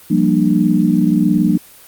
sine chord, G minor seventh, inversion third, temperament equal with one note detuned, 174.61 / 196 / 233.1 / 299.8 Hz, F3 / G3 / Bb3 / D4, 0 / 0 / 0 / +36 cents, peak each -16 dBFS, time 0.1-1.58 s, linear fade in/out 10 ms, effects white hiss -42 dBFS RMS until 1.87 s + Opus 24 kbps

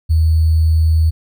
sine tone with sample-and-hold, 80 Hz, D#2, 49 cents sharp, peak -9 dBFS, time 0.09-1.11 s, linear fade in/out 20 ms, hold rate 4410 Hz, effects none

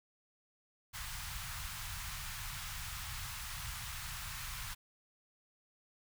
pink band-stop noise, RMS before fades -43 dBFS, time 0.93-4.75 s, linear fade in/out 20 ms, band 130 to 1000 Hz, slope 24 dB/octave, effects none

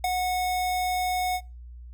square tone with ADSR envelope, 732 Hz, F#5, 19 cents flat, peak -21 dBFS, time 0.04-1.41 s, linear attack 4 ms, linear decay 13 ms, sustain -4 dB, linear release 59 ms, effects noise-tail reverb RT60 0.3 s tail -24 dB re dry + added 60 Hz sine -40 dBFS peak until 1.93 s

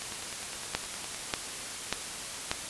two click trains, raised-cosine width 0.2 ms, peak -22 / -9 dBFS, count 12 / 4, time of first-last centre 0.02-1.146 / 0.75-2.515 s, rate 9.77 / 1.7 Hz, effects white hiss -38 dBFS RMS until 2.69 s + resampled to 24000 Hz

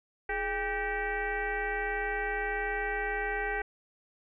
sine tone with frequency modulation, 1174.7 Hz, D6, in tune, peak -29 dBFS, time 0.29-3.62 s, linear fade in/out 5 ms, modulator 378 Hz, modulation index 2.6, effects none

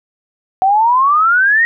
sine exponential sweep, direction up, 744 to 1900 Hz, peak -8 dBFS, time 0.62-1.65 s, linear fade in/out 0 ms, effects none

